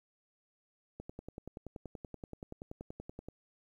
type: click train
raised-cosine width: 2 ms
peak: -30 dBFS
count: 25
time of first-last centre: 1-3.286 s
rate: 10.5 Hz
effects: 11-bit